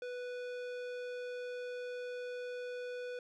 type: tone with low-pass filter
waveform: square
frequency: 493.9 Hz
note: B4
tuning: in tune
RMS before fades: -42 dBFS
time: 0.02-3.19 s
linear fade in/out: 2 ms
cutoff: 4000 Hz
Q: 0.59
effects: none